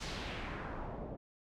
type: noise with low-pass filter sweep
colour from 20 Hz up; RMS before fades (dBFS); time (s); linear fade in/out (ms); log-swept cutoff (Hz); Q
pink; -42; 0-1.17; 20; 5800 to 500; 1.4
effects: none